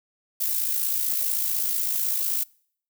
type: noise with amplitude modulation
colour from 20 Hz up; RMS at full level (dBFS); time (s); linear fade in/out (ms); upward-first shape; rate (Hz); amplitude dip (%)
violet; -23; 0.4-2.44; 10; sine; 55.9; 50
effects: noise-tail reverb RT60 0.6 s tail -26 dB re dry